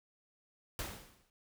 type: noise with exponential decay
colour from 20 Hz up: pink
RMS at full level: -37 dBFS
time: 0.79-1.3 s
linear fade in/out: 1 ms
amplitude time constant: 110 ms
effects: none